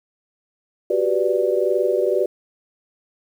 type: chord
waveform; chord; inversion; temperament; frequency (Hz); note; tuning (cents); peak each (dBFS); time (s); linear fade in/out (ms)
sine; G major seventh; third; equal; 370 / 392 / 493.9 / 587.3; F#4 / G4 / B4 / D5; 0 / 0 / 0 / 0; -22; 0.9-2.26; 5
effects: 8-bit